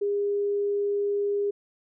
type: tone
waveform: sine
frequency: 406.2 Hz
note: G#4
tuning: 38 cents flat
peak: -23 dBFS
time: 0.01-1.51 s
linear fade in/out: 10 ms
effects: none